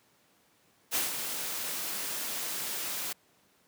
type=noise with ADSR envelope; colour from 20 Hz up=white; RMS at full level=-28 dBFS; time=0.91-3.13 s; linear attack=41 ms; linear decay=150 ms; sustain=-7 dB; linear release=8 ms; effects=pink hiss -66 dBFS RMS until 3.67 s + high-pass 150 Hz 12 dB/octave